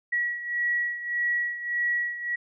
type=beating tone pair; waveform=sine; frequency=1923 / 1924.7 Hz; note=B6 / B6; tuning=-47 / -45 cents; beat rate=1.7 Hz; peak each=-26 / -31 dBFS; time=0.12-2.36 s; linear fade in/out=10 ms; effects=none